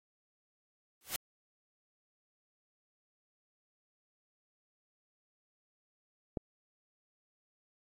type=noise with exponential growth; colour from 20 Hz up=white; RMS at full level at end=-31 dBFS; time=1.01-1.16 s; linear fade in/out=1 ms; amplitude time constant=31 ms
type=click; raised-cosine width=2 ms; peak=-21 dBFS; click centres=6.372 s
effects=AAC 48 kbps